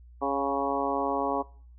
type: harmonic tone with a mistuned harmonic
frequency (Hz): 138.59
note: C#3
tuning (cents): 0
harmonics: 2 / 3 / 4 / 5 / 6 / 7 / 8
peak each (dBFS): -33 / -33 / -33 / -33 / -33 / -33 / -33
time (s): 0.21-1.43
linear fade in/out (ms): 20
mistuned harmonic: 5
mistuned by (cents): +20
effects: noise-tail reverb RT60 0.5 s tail -22 dB re dry + added 60 Hz sine -48 dBFS peak until 1.78 s